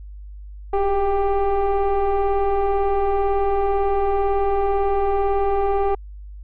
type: tone with frequency modulation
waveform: sine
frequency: 400 Hz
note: G4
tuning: 35 cents sharp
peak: -14 dBFS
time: 0.73-5.95 s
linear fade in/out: 5 ms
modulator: 391 Hz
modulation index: 1.2
effects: tanh soft clip ceiling -15 dBFS + added 50 Hz sine -34 dBFS peak until 6.43 s